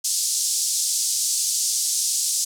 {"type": "band-pass noise", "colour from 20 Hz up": "white", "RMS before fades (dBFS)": -23, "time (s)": [0.04, 2.45], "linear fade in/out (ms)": 10, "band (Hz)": [4900, 9000], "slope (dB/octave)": 24, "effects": []}